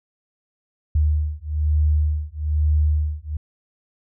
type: beating tone pair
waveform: sine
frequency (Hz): 75.3 / 76.4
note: D2 / D#2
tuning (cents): +44 / -31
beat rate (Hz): 1.1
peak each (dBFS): -20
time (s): 0.95-3.37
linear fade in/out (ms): 5
effects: none